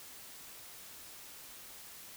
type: silence
effects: white hiss -51 dBFS RMS until 2.16 s